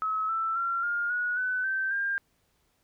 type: tone with pitch steps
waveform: sine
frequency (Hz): 1287 / 1327.8 / 1369.8 / 1413.2 / 1458 / 1504.2 / 1551.9 / 1601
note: E6 / E6 / F6 / F6 / F#6 / F#6 / G6 / G6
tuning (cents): -42 / +12 / -34 / +20 / -26 / +28 / -18 / +36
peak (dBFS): -26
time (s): 0.02-2.18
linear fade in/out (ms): 0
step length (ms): 270
effects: pink hiss -71 dBFS RMS until 2.83 s